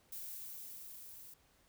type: noise with level ramp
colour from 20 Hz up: violet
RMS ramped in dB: -45 to -54 dBFS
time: 0.12-1.34 s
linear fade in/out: 5 ms
effects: pink hiss -70 dBFS RMS until 1.68 s